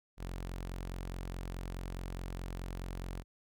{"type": "tone", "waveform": "sawtooth", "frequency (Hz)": 44.75, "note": "F1", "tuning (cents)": 43, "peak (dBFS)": -35, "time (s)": [0.17, 3.24], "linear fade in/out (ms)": 50, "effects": []}